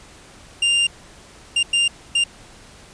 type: tone bursts at uneven times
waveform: 45% pulse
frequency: 2794 Hz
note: F7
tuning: in tune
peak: -15 dBFS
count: 4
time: 0.62-0.87 / 1.56-1.63 / 1.73-1.88 / 2.15-2.24 s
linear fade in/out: 5 ms
effects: pink hiss -45 dBFS RMS until 2.93 s + resampled to 22050 Hz